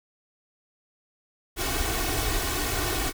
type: noise with comb filter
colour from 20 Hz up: pink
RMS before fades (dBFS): -27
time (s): 1.56-3.13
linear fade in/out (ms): 50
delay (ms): 2.7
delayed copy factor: +0.8
effects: none